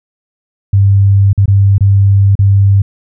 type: tone with dropouts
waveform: sine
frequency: 99 Hz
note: G2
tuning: 18 cents sharp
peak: -4 dBFS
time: 0.73-2.82 s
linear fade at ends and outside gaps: 5 ms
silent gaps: 1.331-1.377 / 1.458-1.479 / 1.782-1.807 / 2.354-2.39 s
effects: none